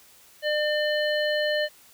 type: harmonic tone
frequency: 600 Hz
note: D5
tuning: 37 cents sharp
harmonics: 1 / 3 / 5 / 7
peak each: -24 / -28 / -32 / -34 dBFS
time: 0.42-1.69 s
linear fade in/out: 50 ms
effects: white hiss -54 dBFS RMS until 1.93 s